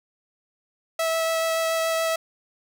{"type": "tone with vibrato", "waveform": "sawtooth", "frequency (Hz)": 652, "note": "E5", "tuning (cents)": -19, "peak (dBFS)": -18, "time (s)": [0.99, 2.16], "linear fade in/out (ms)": 5, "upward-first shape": "sine", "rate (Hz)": 7, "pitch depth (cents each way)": 8, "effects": []}